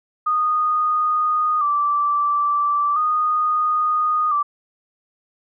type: tone with vibrato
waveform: sine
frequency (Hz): 1200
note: D6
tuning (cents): +37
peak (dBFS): -16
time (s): 0.26-4.43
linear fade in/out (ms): 10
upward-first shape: square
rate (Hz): 0.37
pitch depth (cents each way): 49
effects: none